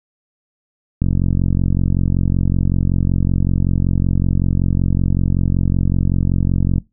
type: click train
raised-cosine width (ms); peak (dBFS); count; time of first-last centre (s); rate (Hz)
5; -4; 262; 1.02-6.782; 45.3
effects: noise-tail reverb RT60 0.2 s tail -21 dB re dry